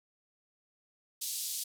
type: band-pass noise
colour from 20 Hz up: white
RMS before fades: -37 dBFS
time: 1.21-1.64 s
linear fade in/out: 10 ms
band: 3600 to 13000 Hz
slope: 24 dB/octave
effects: none